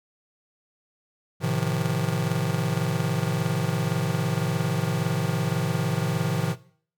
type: chord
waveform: square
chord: F dominant seventh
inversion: first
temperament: just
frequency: 109.13 / 130.96 / 157.15 / 174.61 Hz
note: A2 / C3 / Eb3 / F3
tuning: -14 / +2 / +18 / 0 cents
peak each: -31 / -29 / -28 / -30 dBFS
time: 1.4-6.56 s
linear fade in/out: 50 ms
effects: noise-tail reverb RT60 0.5 s tail -18 dB re dry